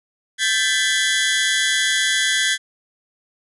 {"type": "tone cluster", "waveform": "sawtooth", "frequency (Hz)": [1567, 1749, 1999, 3350], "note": ["G6", "A6", "B6", "G#7"], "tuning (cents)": [-1, -11, 20, 14], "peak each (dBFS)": -19, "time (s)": [0.38, 2.58], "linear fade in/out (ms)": 50, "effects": ["resampled to 24000 Hz"]}